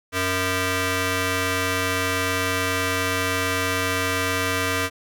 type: ring-modulated tone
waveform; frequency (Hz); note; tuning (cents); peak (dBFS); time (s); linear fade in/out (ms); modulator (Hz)
10% pulse; 370.5; F#4; +2; -10; 0.12-4.9; 50; 834
effects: none